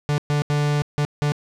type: tone bursts at uneven times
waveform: 45% pulse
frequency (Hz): 146.83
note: D3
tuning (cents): 0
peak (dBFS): -18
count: 5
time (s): 0.09-0.18 / 0.3-0.42 / 0.5-0.82 / 0.98-1.05 / 1.22-1.32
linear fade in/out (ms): 0
effects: low-pass 7000 Hz 12 dB/octave + 8-bit